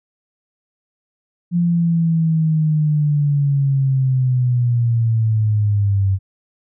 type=linear sweep; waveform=sine; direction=down; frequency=174.61 to 95.3 Hz; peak=-13 dBFS; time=1.51-6.19 s; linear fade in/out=50 ms; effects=none